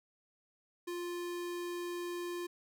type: tone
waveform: square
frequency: 350 Hz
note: F4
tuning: 4 cents sharp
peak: -38 dBFS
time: 0.87-2.47 s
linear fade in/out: 10 ms
effects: none